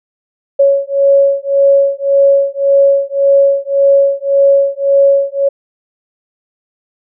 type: beating tone pair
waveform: sine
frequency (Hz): 554.4 / 556.2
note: C#5 / C#5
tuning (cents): 0 / +6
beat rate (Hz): 1.8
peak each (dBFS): -10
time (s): 0.59-5.49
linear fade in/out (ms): 10
effects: none